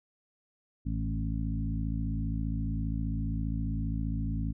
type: harmonic tone with a mistuned harmonic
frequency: 55 Hz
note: A1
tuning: in tune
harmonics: 1 / 2 / 3 / 4 / 5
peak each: -32 / -35 / -37 / -38 / -39 dBFS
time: 0.85-4.53 s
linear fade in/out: 20 ms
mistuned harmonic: 3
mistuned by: -20 cents
effects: none